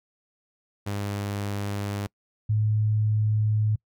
sawtooth / sine tone pair in turn, 101.3 / 107.32 Hz, G#2 / A2, -43 / -43 cents, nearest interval minor second, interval 100 cents, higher second, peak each -24 / -20 dBFS, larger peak second, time 0.86-2.07 / 2.49-3.76 s, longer second, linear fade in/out 10 ms, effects noise-tail reverb RT60 0.1 s tail -26 dB re dry

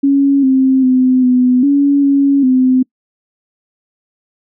sine tone with pitch steps, 277.8 / 263.6 / 256.2 / 250.9 / 282.4 / 278.6 / 257 Hz, C#4 / C4 / C4 / B3 / C#4 / C#4 / C4, +4 / +13 / -36 / +28 / +32 / +9 / -31 cents, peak -7 dBFS, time 0.03-2.83 s, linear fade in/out 10 ms, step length 400 ms, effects noise-tail reverb RT60 0.1 s tail -26 dB re dry

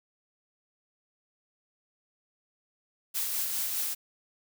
blue noise with tremolo, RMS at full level -30 dBFS, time 3.14-3.95 s, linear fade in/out 20 ms, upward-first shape sine, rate 4.9 Hz, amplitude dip 30%, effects none

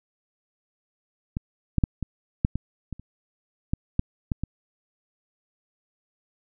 clicks, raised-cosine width 5 ms, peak -15 / -8 / -7 / -16 / -7 / -14 / -20 / -30 / -11 / -8 / -12 / -15 dBFS, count 12, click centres 1.369 / 1.783 / 1.838 / 2.027 / 2.449 / 2.556 / 2.927 / 2.996 / 3.735 / 3.994 / 4.318 / 4.436 s, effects none

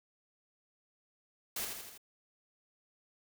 white noise with echo, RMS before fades -37 dBFS, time 1.56-1.65 s, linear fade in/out 5 ms, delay 82 ms, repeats 4, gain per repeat -4 dB, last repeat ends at 1.978 s, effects none

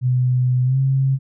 sine tone with pitch glide, 126.1 to 134.37 Hz, B2 to C3, +36 to +46 cents, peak -14 dBFS, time 0.01-1.19 s, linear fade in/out 50 ms, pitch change +110 cents, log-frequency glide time 0.64-0.78 s, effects none

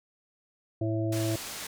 harmonic tone, 110.1 Hz, A2, 2 cents sharp, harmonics 1 / 3 / 5 / 6, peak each -29 / -30 / -39 / -36 dBFS, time 0.81-1.36 s, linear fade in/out 5 ms
white low-pass noise, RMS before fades -39 dBFS, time 1.12-1.67 s, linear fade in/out 5 ms, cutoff 9300 Hz, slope 12 dB/octave
effects none

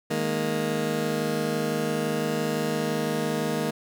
20% pulse chord, D# suspended fourth, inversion none, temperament just, 155.56 / 207.4 / 233.3 Hz, D#3 / G#3 / A#3, 0 / -2 / +2 cents, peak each -25 / -26 / -24 dBFS, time 0.1-3.71 s, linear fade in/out 10 ms, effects none

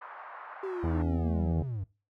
pink band-pass noise, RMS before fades -45 dBFS, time 0.01-1.03 s, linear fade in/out 10 ms, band 790 to 1500 Hz, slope 24 dB/octave
triangle linear sweep, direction down, 392 to 88.9 Hz, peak -30 dBFS, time 0.63-1.84 s, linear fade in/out 5 ms
harmonic tone, 82.2 Hz, E2, 4 cents flat, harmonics 1 / 2 / 3 / 4 / 5 / 6 / 7 / 8 / 9 / 10, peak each -29 / -35 / -39 / -41 / -43 / -45 / -46 / -47 / -48 / -49 dBFS, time 0.83-1.63 s, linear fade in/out 10 ms
effects noise-tail reverb RT60 0.3 s tail -20 dB re dry

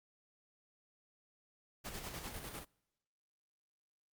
pink noise with tremolo, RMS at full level -44 dBFS, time 1.84-2.65 s, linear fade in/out 20 ms, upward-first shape square, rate 10 Hz, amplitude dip 45%, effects noise-tail reverb RT60 0.9 s tail -26 dB re dry + Opus 48 kbps

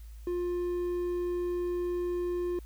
triangle tone, 353.1 Hz, F4, 19 cents sharp, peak -27 dBFS, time 0.27-2.59 s, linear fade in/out 2 ms, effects added 55 Hz sine -43 dBFS peak until 2.65 s + white hiss -63 dBFS RMS until 2.65 s

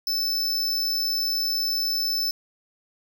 square tone, 5274 Hz, E8, in tune, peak -23 dBFS, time 0.07-2.31 s, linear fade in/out 2 ms, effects none

